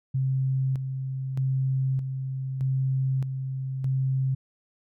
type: tone with tremolo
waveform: sine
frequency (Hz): 132.6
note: C3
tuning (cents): +23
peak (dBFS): -22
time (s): 0.14-4.35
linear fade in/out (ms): 10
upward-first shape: square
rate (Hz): 0.81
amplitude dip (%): 50
effects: none